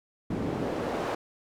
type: noise with band-pass filter sweep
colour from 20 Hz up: pink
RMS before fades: -31 dBFS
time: 0.3-1.15 s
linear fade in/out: 5 ms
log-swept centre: 230 to 660 Hz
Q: 1.1
effects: none